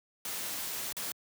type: noise with dropouts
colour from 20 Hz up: white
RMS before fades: -37 dBFS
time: 0.25-1.12 s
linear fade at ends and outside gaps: 2 ms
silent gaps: 0.926-0.967 s
effects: high-pass 100 Hz 12 dB/octave